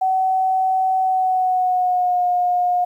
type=tone with pitch glide; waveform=sine; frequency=755 to 716.3 Hz; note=F#5 to F5; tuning=+35 to +44 cents; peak=-15 dBFS; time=0.01-2.85 s; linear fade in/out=10 ms; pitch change=-91 cents; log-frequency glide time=1-2.26 s; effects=9-bit